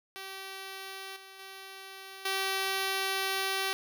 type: tone with level steps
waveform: 5% pulse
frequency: 385.6 Hz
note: G4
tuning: 28 cents flat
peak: -29 / -37 / -33 / -18 dBFS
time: 0.16-3.73 s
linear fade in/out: 0 ms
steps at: 1.16 / 1.39 / 2.25 s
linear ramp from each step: 5 ms
effects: none